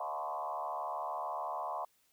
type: tone with frequency modulation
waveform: sine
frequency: 862 Hz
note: A5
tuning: 36 cents flat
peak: -35 dBFS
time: 0-1.85 s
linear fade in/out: 5 ms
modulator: 73.6 Hz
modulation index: 3.4
effects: white hiss -72 dBFS RMS until 2.12 s